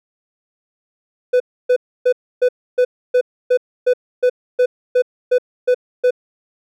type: tone bursts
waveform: triangle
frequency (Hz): 498.7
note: B4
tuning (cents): +17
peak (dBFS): -8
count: 14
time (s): 1.33-6.108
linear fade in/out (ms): 10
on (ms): 72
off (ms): 290
effects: none